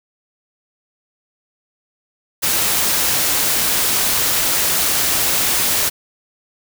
white noise, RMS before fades -17 dBFS, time 2.42-5.9 s, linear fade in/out 20 ms, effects none

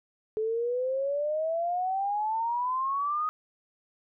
sine exponential sweep, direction up, 430 to 1257 Hz, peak -26 dBFS, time 0.37-3.29 s, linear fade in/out 0 ms, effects none

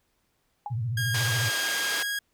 sine tone with exponential decay, 827 Hz, G#5, 8 cents flat, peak -27 dBFS, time 0.66-0.76 s, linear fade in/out 2 ms, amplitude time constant 21 ms
sine tone with vibrato, 116.6 Hz, A#2, 1 cent sharp, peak -26 dBFS, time 0.7-1.5 s, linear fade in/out 20 ms, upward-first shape sine, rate 14 Hz, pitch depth 160 cents each way
sawtooth tone with pitch glide, 1627 to 1643.1 Hz, G#6 to G#6, -36 to -19 cents, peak -24 dBFS, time 0.97-2.19 s, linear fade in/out 5 ms, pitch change +17 cents, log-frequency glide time 1.89-2.02 s
white band-pass noise, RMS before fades -32 dBFS, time 1.14-2.03 s, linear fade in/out 5 ms, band 330 to 5700 Hz, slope 12 dB/octave
effects pink hiss -72 dBFS RMS until 2.33 s

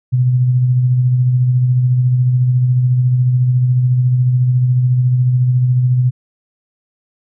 sine tone with tremolo, 125.7 Hz, B2, 31 cents sharp, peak -8 dBFS, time 0.12-6.11 s, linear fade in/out 20 ms, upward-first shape sine, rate 14 Hz, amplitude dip 35%, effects none

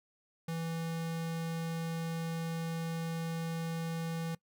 square tone, 164.81 Hz, E3, in tune, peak -35 dBFS, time 0.48-4.35 s, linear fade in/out 5 ms, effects noise-tail reverb RT60 0.1 s tail -21 dB re dry

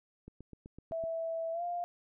click train, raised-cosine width 3 ms, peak -35 dBFS, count 7, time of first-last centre 0.28-1.039 s, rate 7.91 Hz
sine tone with pitch glide, 657 to 700.1 Hz, E5 to F5, -6 to +4 cents, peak -33 dBFS, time 0.92-1.84 s, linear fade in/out 0 ms, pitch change +110 cents, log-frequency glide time 1.52-1.63 s
effects none

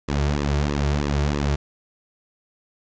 sawtooth tone with flanger, 72.3 Hz, D2, 27 cents flat, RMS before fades -22 dBFS, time 0.08-1.56 s, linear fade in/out 10 ms, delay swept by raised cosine 1.3 to 4 ms, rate 3.1 Hz, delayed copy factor -0.9, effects resampled to 16000 Hz + 9-bit

